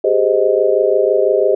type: chord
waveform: sine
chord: Ab major seventh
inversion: third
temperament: just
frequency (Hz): 389.3 / 415.3 / 519.1 / 623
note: G4 / Ab4 / C5 / Eb5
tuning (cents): -12 / 0 / -14 / +2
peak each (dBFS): -16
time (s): 0.04-1.55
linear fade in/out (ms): 5
effects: none